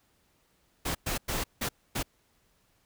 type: noise bursts at uneven times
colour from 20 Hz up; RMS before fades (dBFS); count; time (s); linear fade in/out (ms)
pink; -31; 5; 0.85-0.95 / 1.06-1.18 / 1.28-1.44 / 1.61-1.69 / 1.95-2.03; 10
effects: pink hiss -69 dBFS RMS until 2.85 s